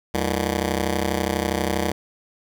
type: ring-modulated tone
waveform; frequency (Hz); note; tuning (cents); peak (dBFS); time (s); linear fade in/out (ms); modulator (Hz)
10% pulse; 133.5; C3; +35; -10; 0.14-1.92; 2; 50.6
effects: none